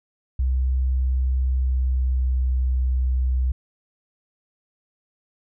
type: tone with pitch glide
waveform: sine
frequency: 64.4 to 63.62 Hz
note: C2 to C2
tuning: -27 to -48 cents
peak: -18 dBFS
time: 0.39-3.52 s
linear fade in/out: 5 ms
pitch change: -21 cents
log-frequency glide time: 1.32-2.5 s
effects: none